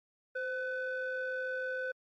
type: ring-modulated tone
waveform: triangle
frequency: 493.4 Hz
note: B4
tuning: 2 cents flat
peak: -27 dBFS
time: 0.35-1.92 s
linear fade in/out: 10 ms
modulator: 1010 Hz
effects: tanh soft clip ceiling -28 dBFS + MP3 48 kbps